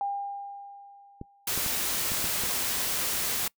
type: tone with exponential decay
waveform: sine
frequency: 802 Hz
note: G5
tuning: 39 cents sharp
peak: -26 dBFS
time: 0.01-1.72 s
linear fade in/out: 1 ms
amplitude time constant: 370 ms
type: clicks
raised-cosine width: 3 ms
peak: -24 dBFS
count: 6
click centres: 1.214 / 1.576 / 1.663 / 2.119 / 2.243 / 2.437 s
type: noise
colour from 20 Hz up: white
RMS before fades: -29 dBFS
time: 1.47-3.48 s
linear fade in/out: 5 ms
effects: noise-tail reverb RT60 0.1 s tail -24 dB re dry